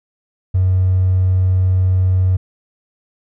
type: tone with hard clipping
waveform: triangle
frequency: 92.8 Hz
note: F#2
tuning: 6 cents sharp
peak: -11 dBFS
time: 0.54-2.37 s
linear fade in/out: 10 ms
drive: 3 dB
effects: none